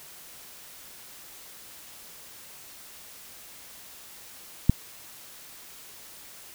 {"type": "click", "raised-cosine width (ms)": 5, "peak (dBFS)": -4, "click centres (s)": 4.696, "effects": ["white hiss -47 dBFS RMS until 6.54 s"]}